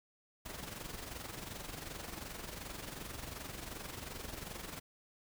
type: noise with amplitude modulation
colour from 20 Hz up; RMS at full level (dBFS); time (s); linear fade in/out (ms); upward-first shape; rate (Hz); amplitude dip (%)
pink; -43; 0.45-4.8; 10; sine; 22.7; 60
effects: none